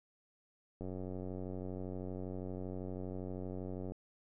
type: click train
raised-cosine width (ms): 2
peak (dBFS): -30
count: 289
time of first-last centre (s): 0.81-3.92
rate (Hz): 92.6
effects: none